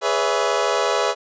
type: chord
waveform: 25% pulse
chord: C# minor seventh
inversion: second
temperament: equal with one note detuned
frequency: 415.3 / 493.9 / 565 / 659.3 Hz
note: G#4 / B4 / C#5 / E5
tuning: 0 / 0 / +33 / 0 cents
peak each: -20 dBFS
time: 0.01-1.15 s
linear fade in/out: 50 ms
effects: resampled to 16000 Hz